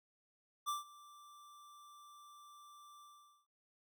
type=tone with ADSR envelope; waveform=square; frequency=1174.7 Hz; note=D6; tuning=in tune; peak=-35 dBFS; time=0.66-3.47 s; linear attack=27 ms; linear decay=150 ms; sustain=-22 dB; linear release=450 ms; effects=none